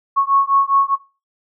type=beating tone pair; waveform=sine; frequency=1100 / 1104.9 Hz; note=C#6 / C#6; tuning=-14 / -6 cents; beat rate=4.9 Hz; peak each=-16 dBFS; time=0.16-0.96 s; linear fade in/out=20 ms; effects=noise-tail reverb RT60 0.3 s tail -17 dB re dry